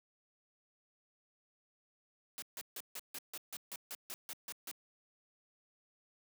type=noise bursts; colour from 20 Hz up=white; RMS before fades=-44 dBFS; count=13; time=2.38-4.713 s; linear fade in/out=0 ms; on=41 ms; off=150 ms; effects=high-pass 200 Hz 12 dB/octave